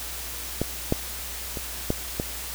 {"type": "clicks", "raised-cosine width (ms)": 2, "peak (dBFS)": [-10, -7, -19, -9, -12], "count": 5, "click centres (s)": [0.616, 0.924, 1.572, 1.904, 2.199], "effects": ["added 60 Hz sine -40 dBFS peak until 2.54 s", "white hiss -35 dBFS RMS until 2.54 s"]}